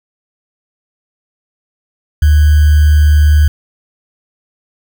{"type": "tone with sample-and-hold", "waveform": "sine", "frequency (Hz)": 75.1, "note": "D2", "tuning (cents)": 39, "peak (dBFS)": -4, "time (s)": [2.22, 3.48], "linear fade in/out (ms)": 5, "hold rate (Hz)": 1575, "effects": []}